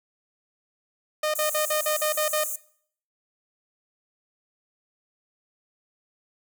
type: tone bursts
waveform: sawtooth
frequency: 612 Hz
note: D#5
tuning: 29 cents flat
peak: -19 dBFS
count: 8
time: 1.23-2.439 s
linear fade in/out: 5 ms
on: 110 ms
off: 47 ms
type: high-pass noise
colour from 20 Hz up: pink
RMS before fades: -31 dBFS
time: 1.35-2.56 s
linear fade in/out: 5 ms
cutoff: 6400 Hz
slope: 96 dB/octave
effects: noise-tail reverb RT60 0.6 s tail -20 dB re dry